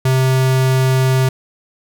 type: tone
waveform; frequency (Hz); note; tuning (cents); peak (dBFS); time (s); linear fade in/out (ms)
square; 130.81; C3; 0; -12; 0.05-1.29; 5
effects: none